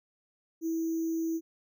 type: tone with sample-and-hold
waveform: sine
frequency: 327.3 Hz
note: E4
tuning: 12 cents flat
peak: -28 dBFS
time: 0.61-1.41 s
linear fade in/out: 50 ms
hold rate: 6300 Hz
effects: none